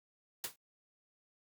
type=noise with exponential decay; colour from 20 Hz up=white; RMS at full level=-34 dBFS; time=0.44-0.56 s; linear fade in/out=2 ms; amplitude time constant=26 ms; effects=high-pass 100 Hz 12 dB/octave + Opus 48 kbps